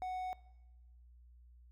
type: tone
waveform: triangle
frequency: 740 Hz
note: F#5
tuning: in tune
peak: -35 dBFS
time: 0.02-0.33 s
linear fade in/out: 0 ms
effects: noise-tail reverb RT60 1.0 s tail -19 dB re dry + added 60 Hz sine -57 dBFS peak until 1.71 s